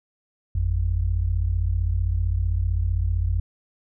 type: tone pair together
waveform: sine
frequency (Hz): 51.77 / 87.31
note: G#1 / F2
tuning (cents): -5 / 0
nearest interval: major sixth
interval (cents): 905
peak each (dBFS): -23 / -22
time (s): 0.55-3.4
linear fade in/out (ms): 5
effects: none